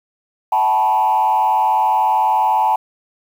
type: tone with frequency modulation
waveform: sine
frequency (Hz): 867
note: A5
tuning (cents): -26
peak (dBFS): -11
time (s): 0.52-2.76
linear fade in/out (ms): 5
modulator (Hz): 100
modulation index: 1.1
effects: tanh soft clip ceiling -8 dBFS + 7-bit